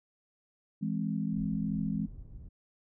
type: chord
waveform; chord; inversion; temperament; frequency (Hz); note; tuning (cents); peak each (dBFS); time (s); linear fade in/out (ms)
sine; E augmented; none; equal; 164.81 / 207.7 / 261.6; E3 / G#3 / B#3; 0 / 0 / 0; -34 / -32 / -37; 0.81-2.07; 20
type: low-pass noise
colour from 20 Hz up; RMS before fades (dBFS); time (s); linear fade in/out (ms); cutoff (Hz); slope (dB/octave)
pink; -46; 1.31-2.49; 10; 130; 12
effects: none